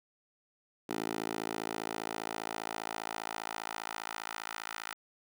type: tone with high-pass filter sweep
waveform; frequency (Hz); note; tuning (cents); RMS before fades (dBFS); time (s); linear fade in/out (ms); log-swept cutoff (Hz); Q
10% pulse; 55; A1; 0; -39; 0.89-4.94; 5; 340 to 1300; 1.3
effects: none